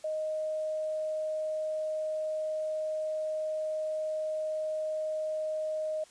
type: tone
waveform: sine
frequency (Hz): 622.3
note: D#5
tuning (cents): 0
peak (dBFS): -30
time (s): 0.04-6.04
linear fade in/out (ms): 5
effects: white hiss -58 dBFS RMS until 6.1 s + resampled to 22050 Hz